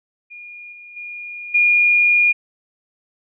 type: tone with level steps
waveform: sine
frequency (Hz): 2428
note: D#7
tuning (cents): -43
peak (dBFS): -34 / -37 / -29 / -11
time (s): 0.3-2.33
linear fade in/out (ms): 20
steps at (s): 0.72 / 0.96 / 1.54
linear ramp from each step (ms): 10
effects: none